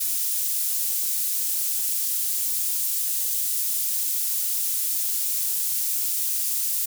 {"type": "high-pass noise", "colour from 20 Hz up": "pink", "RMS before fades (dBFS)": -25, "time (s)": [0, 6.86], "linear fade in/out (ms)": 10, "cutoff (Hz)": 10000, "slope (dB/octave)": 12, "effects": []}